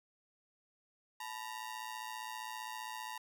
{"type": "ring-modulated tone", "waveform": "sawtooth", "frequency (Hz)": 932.3, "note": "A#5", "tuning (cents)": 0, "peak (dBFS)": -35, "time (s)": [1.2, 3.18], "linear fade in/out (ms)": 5, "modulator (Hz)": 57.6, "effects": []}